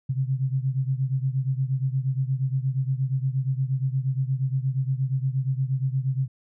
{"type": "beating tone pair", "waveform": "sine", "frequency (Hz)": [130, 138.5], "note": ["C3", "C#3"], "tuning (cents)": [-11, -1], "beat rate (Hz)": 8.5, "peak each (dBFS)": [-24, -27], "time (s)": [0.09, 6.28], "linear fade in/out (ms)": 10, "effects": []}